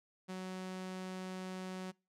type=tone; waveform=sawtooth; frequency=186 Hz; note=F#3; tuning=9 cents sharp; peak=-37 dBFS; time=0.28-1.92 s; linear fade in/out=20 ms; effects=noise-tail reverb RT60 0.3 s tail -26 dB re dry + low-pass 9000 Hz 12 dB/octave